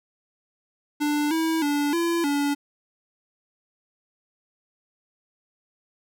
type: tone with pitch steps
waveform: square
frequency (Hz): 295.3 / 323.6 / 289.9 / 338.7 / 286.2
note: D4 / E4 / D4 / E4 / D4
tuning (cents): +10 / -32 / -22 / +47 / -45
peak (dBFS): -22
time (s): 1-2.55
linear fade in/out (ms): 20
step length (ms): 310
effects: none